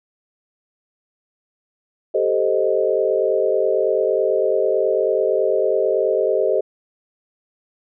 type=chord; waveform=sine; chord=A half-diminished seventh; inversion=third; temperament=equal with one note detuned; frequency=390.9 / 440 / 523.3 / 622.3 Hz; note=G4 / A4 / C5 / Eb5; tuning=-5 / 0 / 0 / 0 cents; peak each=-21 dBFS; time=2.14-6.61 s; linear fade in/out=10 ms; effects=none